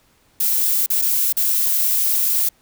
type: noise with dropouts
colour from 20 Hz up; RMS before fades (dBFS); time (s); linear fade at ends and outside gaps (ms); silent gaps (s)
violet; -18; 0.4-2.49; 5; 0.862-0.901 / 1.016-1.02 / 1.326-1.368
effects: pink hiss -58 dBFS RMS until 2.61 s